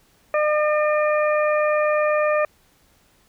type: harmonic tone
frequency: 604 Hz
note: D5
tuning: 48 cents sharp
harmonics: 1 / 2 / 3 / 4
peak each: -18 / -24 / -28 / -30 dBFS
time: 0.34-2.45 s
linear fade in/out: 2 ms
effects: pink hiss -59 dBFS RMS until 3.28 s